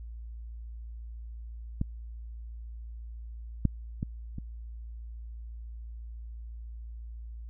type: clicks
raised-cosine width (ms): 5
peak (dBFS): -16 / -11 / -18 / -24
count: 4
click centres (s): 1.814 / 3.653 / 4.029 / 4.384
effects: added 57 Hz sine -39 dBFS peak until 7.49 s